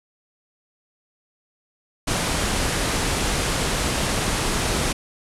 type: low-pass noise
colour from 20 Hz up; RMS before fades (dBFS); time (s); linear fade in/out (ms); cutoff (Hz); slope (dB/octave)
pink; -23; 2.07-4.93; 10; 11000; 48
effects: none